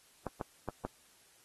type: clicks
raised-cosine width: 1 ms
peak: -22 dBFS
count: 4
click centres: 0.267 / 0.412 / 0.687 / 0.85 s
effects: white hiss -64 dBFS RMS until 1.44 s + AAC 32 kbps